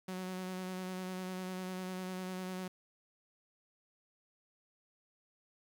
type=tone with vibrato; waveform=sawtooth; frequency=185 Hz; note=F#3; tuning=in tune; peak=-35 dBFS; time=0.08-2.68 s; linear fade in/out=5 ms; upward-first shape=square; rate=10 Hz; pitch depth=16 cents each way; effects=11-bit